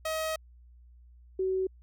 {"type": "tone pair in turn", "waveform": ["sawtooth", "sine"], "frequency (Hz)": [634, 377], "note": ["D#5", "F#4"], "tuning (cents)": [32, 32], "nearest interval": "major sixth", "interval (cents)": 900, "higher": "first", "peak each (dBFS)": -26, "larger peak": "neither", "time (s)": [[0.05, 0.36], [1.39, 1.67]], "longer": "first", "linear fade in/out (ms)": 5, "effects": ["added 60 Hz sine -52 dBFS peak until 1.82 s"]}